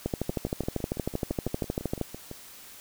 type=two click trains; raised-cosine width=2 ms; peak=-14 / -24 dBFS; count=26 / 13; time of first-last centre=0.06-2.013 / 0.3-2.313 s; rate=12.8 / 5.96 Hz; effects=white hiss -48 dBFS RMS until 2.8 s